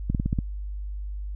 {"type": "clicks", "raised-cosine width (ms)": 5, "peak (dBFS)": -12, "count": 6, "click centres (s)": [0.1, 0.148, 0.199, 0.26, 0.329, 0.388], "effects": ["added 50 Hz sine -30 dBFS peak until 1.35 s"]}